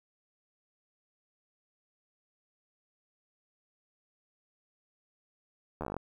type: slowing click train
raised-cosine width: 1 ms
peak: -22 dBFS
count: 10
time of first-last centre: 5.81-5.966 s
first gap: 12 ms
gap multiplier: 1.09
effects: 10-bit